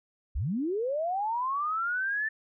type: linear sweep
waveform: sine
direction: up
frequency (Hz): 44.4 to 1779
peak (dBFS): -27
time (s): 0.35-2.29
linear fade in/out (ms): 10
effects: none